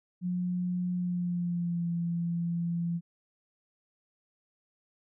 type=tone with pitch glide; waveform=sine; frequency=179.2 to 170.42 Hz; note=F3 to F3; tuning=+45 to -42 cents; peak=-28 dBFS; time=0.21-3.01 s; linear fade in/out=50 ms; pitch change=-87 cents; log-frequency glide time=0.94-1.89 s; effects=none